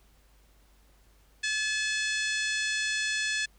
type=harmonic tone; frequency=860 Hz; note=A5; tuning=40 cents flat; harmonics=2 / 3 / 4 / 5 / 6 / 7 / 8 / 9 / 10; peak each=-30 / -34 / -36 / -38 / -40 / -41 / -42 / -43 / -44 dBFS; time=1.43-3.46 s; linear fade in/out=10 ms; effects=added 50 Hz sine -59 dBFS peak until 3.58 s + pink hiss -65 dBFS RMS until 3.58 s